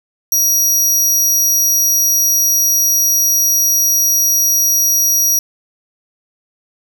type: tone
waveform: sawtooth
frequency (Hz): 5750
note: F8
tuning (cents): +50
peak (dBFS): -8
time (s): 0.32-5.39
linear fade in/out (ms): 2
effects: none